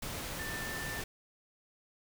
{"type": "tone in noise", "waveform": "sine", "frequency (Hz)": 1780, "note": "A6", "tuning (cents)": 20, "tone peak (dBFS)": -40, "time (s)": [0.39, 1.01], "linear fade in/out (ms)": 5, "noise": "pink", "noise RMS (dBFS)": -40, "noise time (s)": [0.02, 1.04], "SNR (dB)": -3, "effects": []}